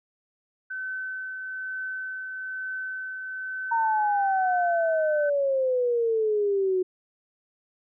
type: tone with tremolo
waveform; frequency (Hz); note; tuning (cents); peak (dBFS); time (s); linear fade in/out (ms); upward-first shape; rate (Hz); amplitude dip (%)
sine; 1524; G6; -49; -29; 0.7-5.3; 10; triangle; 1.1; 35
type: exponential sweep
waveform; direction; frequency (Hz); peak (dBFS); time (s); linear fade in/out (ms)
sine; down; 928 to 364.8; -21; 3.71-6.83; 10
effects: none